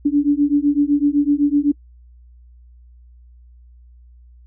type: beating tone pair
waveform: sine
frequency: 285.2 / 293.1 Hz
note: C#4 / D4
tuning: +49 / -3 cents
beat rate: 7.9 Hz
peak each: -16 dBFS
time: 0.05-1.72 s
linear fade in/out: 10 ms
effects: noise-tail reverb RT60 0.1 s tail -26 dB re dry + added 60 Hz sine -43 dBFS peak until 4.46 s